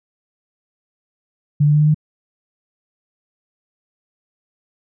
sine tone with pitch steps, 146.6 / 148.13 / 149.68 / 151.24 / 152.83 Hz, D3 / D3 / D3 / D#3 / D#3, -3 / +15 / +33 / -49 / -31 cents, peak -10 dBFS, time 1.6-1.945 s, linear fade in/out 10 ms, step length 69 ms, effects none

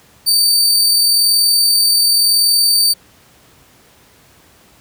sawtooth tone with amplitude modulation, 4602 Hz, D8, 36 cents flat, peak -6 dBFS, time 0.26-2.94 s, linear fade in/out 20 ms, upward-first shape sine, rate 40.9 Hz, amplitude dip 25%, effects pink hiss -48 dBFS RMS until 4.8 s + high-pass 60 Hz 12 dB/octave

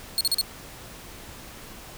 sawtooth tone bursts, 4326 Hz, C#8, 43 cents flat, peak -17 dBFS, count 4, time 0.18-0.412 s, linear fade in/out 0 ms, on 28 ms, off 40 ms, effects pink hiss -43 dBFS RMS until 1.97 s

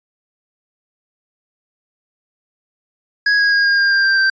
square tone with pitch steps, 1661.2 / 1646.9 / 1632.7 / 1618.6 / 1604.6 / 1590.8 / 1577 / 1563.4 Hz, G#6 / G#6 / G#6 / G#6 / G6 / G6 / G6 / G6, 0 / -15 / -30 / -45 / +40 / +25 / +10 / -5 cents, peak -12 dBFS, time 3.26-4.3 s, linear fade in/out 5 ms, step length 130 ms, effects resampled to 16000 Hz

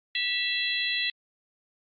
harmonic tone with a mistuned harmonic, 669 Hz, E5, 25 cents sharp, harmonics 3 / 4 / 5 / 6, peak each -31 / -31 / -31 / -31 dBFS, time 0.15-1.1 s, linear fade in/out 2 ms, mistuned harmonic 3, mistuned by -38 cents, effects Opus 24 kbps

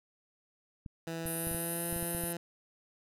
clicks, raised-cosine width 5 ms, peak -30 dBFS, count 10, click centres 0.862 / 1.257 / 1.471 / 1.514 / 1.547 / 1.927 / 1.963 / 2.027 / 2.149 / 2.238 s
15% pulse tone with pitch glide, 164.81 to 170.72 Hz, E3 to F3, 0 to -39 cents, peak -30 dBFS, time 1.07-2.37 s, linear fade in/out 2 ms, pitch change +61 cents, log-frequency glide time 1.32-1.89 s
pink band-pass noise, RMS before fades -39 dBFS, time 1.26-2.33 s, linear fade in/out 5 ms, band 9200 to 13000 Hz, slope 96 dB/octave
effects none

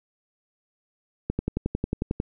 click train, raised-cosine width 3 ms, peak -12 dBFS, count 11, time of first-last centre 1.3-2.201 s, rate 11.1 Hz, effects none

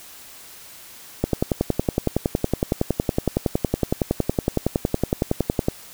click train, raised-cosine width 2 ms, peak -5 dBFS, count 49, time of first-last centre 1.24-5.684 s, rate 10.8 Hz, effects white hiss -43 dBFS RMS until 5.93 s

